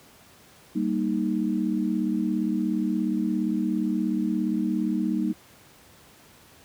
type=chord; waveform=sine; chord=Eb major; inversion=first; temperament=equal; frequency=196 / 233.1 / 311.1 Hz; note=G3 / Bb3 / Eb4; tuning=0 / 0 / 0 cents; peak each=-27 dBFS; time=0.75-5.33 s; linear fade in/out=10 ms; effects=pink hiss -53 dBFS RMS until 6.64 s + high-pass 80 Hz 12 dB/octave